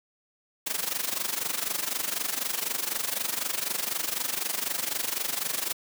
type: noise with amplitude modulation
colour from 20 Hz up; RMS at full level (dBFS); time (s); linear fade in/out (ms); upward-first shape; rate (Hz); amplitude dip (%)
white; -27; 0.66-5.73; 10; sine; 24; 80
effects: high-pass 200 Hz 12 dB/octave